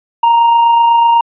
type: tone with amplitude modulation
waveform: triangle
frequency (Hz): 932.3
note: A#5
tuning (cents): 0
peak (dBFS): -3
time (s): 0.23-1.21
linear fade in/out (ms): 5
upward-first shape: sine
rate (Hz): 28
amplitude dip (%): 25
effects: resampled to 8000 Hz